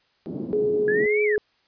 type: band-pass noise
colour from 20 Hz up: white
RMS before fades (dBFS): -32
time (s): 0.26-1.06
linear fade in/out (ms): 0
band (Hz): 150 to 370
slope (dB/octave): 24
type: tone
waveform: sine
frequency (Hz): 420.6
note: G#4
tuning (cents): +22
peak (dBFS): -19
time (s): 0.53-1.38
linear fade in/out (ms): 0
type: linear two-way sweep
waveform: sine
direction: up then down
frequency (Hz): 1661.2 to 2349 to 1661.2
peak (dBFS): -24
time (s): 0.88-1.36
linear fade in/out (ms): 2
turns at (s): 1.23
effects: white hiss -65 dBFS RMS until 1.67 s + resampled to 11025 Hz